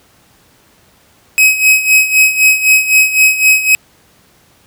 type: tone with tremolo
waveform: 45% pulse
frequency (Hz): 2543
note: D#7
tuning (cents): +37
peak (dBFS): -4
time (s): 1.38-3.75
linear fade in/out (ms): 0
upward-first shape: sine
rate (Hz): 3.9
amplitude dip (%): 75
effects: pink hiss -49 dBFS RMS until 4.66 s + high-pass 60 Hz 12 dB/octave